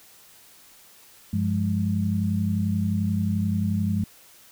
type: tone cluster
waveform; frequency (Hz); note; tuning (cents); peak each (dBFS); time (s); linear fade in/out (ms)
sine; 98.4 / 176 / 207.4; G2 / F3 / G#3; +7 / +14 / -2; -25 / -28 / -25; 1.33-4.04; 5
effects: white hiss -52 dBFS RMS until 4.51 s